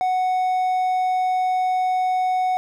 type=tone; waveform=triangle; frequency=740 Hz; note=F#5; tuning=in tune; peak=-16 dBFS; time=0.01-2.57 s; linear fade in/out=0 ms; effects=none